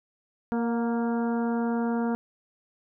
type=harmonic tone with a mistuned harmonic; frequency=233.1 Hz; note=A#3; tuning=in tune; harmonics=1 / 2 / 3 / 4 / 5 / 6 / 7; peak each=-25 / -32 / -36 / -37 / -45 / -41 / -48 dBFS; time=0.52-2.15 s; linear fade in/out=0 ms; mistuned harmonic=3; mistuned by=+29 cents; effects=none